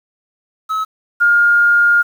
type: tone pair in turn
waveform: triangle / sine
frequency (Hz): 1289 / 1415.3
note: E6 / F6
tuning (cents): -39 / +23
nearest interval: major second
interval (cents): 162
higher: second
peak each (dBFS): -14 / -8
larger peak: second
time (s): 0.69-0.85 / 1.2-2.03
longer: second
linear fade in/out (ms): 20
effects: 7-bit